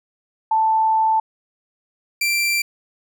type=tone pair in turn; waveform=sine / sawtooth; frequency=882 / 2355 Hz; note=A5 / D7; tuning=+4 / +4 cents; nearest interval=octave + perfect fourth; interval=1700 cents; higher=second; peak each=-14 dBFS; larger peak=neither; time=0.51-1.2 / 2.21-2.62 s; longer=first; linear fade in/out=5 ms; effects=none